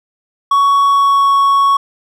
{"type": "tone with pitch glide", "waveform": "triangle", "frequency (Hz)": [1118, 1110.9], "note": ["C#6", "C#6"], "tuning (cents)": [14, 3], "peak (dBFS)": -6, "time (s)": [0.51, 1.77], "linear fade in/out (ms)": 5, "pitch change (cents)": -11, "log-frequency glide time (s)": [0.9, 1.32], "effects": []}